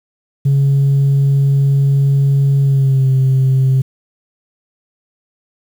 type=tone with pitch glide; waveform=sine; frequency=138.59 to 132.33 Hz; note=C#3 to C3; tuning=0 to +20 cents; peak=-7 dBFS; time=0.45-3.82 s; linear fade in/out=10 ms; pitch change=-80 cents; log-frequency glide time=2.61-3.09 s; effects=tanh soft clip ceiling -7 dBFS + 7-bit